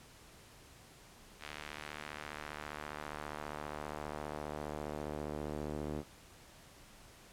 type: tone with band-pass filter sweep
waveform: sawtooth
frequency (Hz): 74.9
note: D2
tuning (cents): +35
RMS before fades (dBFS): -43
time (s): 1.39-6.04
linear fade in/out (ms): 50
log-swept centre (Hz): 2600 to 360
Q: 0.98
effects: pink hiss -58 dBFS RMS until 7.32 s + low-pass 12000 Hz 12 dB/octave